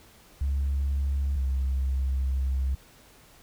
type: tone pair in turn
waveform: sine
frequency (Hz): 69.3 / 66.4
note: C#2 / C2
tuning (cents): 0 / +26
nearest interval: minor second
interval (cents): 74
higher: first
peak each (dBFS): -22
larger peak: neither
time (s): 0.41-1.36 / 1.36-2.75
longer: second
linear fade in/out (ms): 5
effects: tanh soft clip ceiling -21 dBFS + pink hiss -55 dBFS RMS until 3.42 s